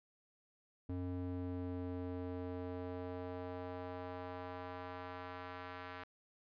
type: tone with band-pass filter sweep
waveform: square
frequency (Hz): 90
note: F#2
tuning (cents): -47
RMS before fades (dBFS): -44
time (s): 0.89-6.04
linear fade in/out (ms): 5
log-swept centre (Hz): 230 to 1500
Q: 1.1
effects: resampled to 11025 Hz